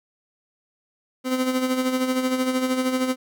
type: tone with tremolo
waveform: 30% pulse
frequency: 257.1 Hz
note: C4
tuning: 30 cents flat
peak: -16 dBFS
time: 1.24-3.16 s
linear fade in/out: 50 ms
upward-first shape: sine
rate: 13 Hz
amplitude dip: 55%
effects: none